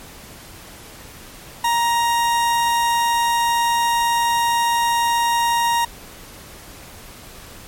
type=tone; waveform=40% pulse; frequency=938 Hz; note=A#5; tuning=11 cents sharp; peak=-15 dBFS; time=1.64-5.85 s; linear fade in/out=5 ms; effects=pink hiss -40 dBFS RMS until 7.67 s + MP3 64 kbps